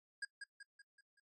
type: tone with echo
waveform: square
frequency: 1631 Hz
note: G#6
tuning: 32 cents flat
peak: -40 dBFS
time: 0.22-0.25 s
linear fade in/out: 5 ms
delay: 190 ms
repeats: 5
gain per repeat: -6 dB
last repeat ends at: 1.2 s
effects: noise-tail reverb RT60 0.1 s tail -18 dB re dry + MP3 48 kbps